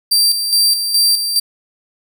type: tone with tremolo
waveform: sawtooth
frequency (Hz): 4699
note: D8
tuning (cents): 0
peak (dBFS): -7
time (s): 0.11-1.4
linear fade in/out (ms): 10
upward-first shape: square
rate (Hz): 2.4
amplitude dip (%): 55
effects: none